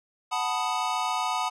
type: chord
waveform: square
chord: B dominant seventh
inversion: second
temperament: equal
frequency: 740 / 880 / 987.8 / 1244.5 Hz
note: F#5 / A5 / B5 / D#6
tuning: 0 / 0 / 0 / 0 cents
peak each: -32 dBFS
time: 0.31-1.5 s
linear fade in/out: 20 ms
effects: low-pass 8000 Hz 12 dB/octave